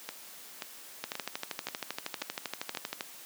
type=two click trains; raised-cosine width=0.2 ms; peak=-18 / -16 dBFS; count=6 / 26; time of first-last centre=0.09-2.75 / 1.04-3.009 s; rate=1.88 / 12.7 Hz; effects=white hiss -49 dBFS RMS until 3.25 s + high-pass 200 Hz 12 dB/octave

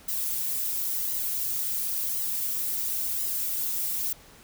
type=noise with flanger; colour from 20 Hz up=violet; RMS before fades=-29 dBFS; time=0.08-4.13 s; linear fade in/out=5 ms; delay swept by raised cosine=0.98 to 5.08 ms; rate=0.95 Hz; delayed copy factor=+0.85; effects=pink hiss -52 dBFS RMS until 4.43 s

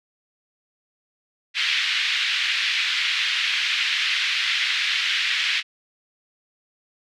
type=band-pass noise; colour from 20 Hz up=white; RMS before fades=-23 dBFS; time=1.54-5.63 s; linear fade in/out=50 ms; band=1800 to 3600 Hz; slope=24 dB/octave; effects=none

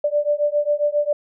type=beating tone pair; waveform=sine; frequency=585 / 592.4 Hz; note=D5 / D5; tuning=-7 / +15 cents; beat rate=7.4 Hz; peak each=-20 dBFS; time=0.04-1.13 s; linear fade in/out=5 ms; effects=none

